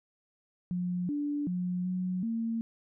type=tone with pitch steps; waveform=sine; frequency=178.7 / 291.1 / 179.9 / 183.1 / 227.8 Hz; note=F3 / D4 / F#3 / F#3 / A#3; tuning=+40 / -15 / -48 / -18 / -40 cents; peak=-29 dBFS; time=0.71-2.61 s; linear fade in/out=0 ms; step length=380 ms; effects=none